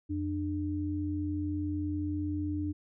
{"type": "tone pair together", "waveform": "sine", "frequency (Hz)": [88.44, 299.2], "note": ["F2", "D4"], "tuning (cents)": [22, 32], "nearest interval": "octave + major sixth", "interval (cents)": 2110, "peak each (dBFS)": [-34, -32], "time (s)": [0.09, 2.73], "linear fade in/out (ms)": 20, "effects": []}